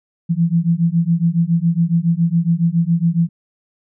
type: beating tone pair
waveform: sine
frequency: 164.81 / 172.01 Hz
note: E3 / F3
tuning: 0 / -26 cents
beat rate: 7.2 Hz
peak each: -16 dBFS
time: 0.29-3.29 s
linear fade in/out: 20 ms
effects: none